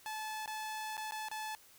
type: tone with dropouts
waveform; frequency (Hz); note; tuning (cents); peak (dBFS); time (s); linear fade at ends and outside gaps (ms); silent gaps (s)
sawtooth; 866; A5; -28; -35; 0.06-1.55; 0; 0.459-0.477 / 0.969-0.978 / 1.11-1.121 / 1.285-1.314
effects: white hiss -61 dBFS RMS until 1.78 s